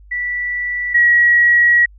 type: tone pair in turn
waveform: sine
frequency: 1960 / 1913 Hz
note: B6 / A#6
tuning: -14 / +44 cents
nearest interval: unison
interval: 42 cents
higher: first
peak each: -18 / -8 dBFS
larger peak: second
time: 0.11-0.94 / 0.94-1.86 s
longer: second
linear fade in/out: 10 ms
effects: added 50 Hz sine -40 dBFS peak until 1.98 s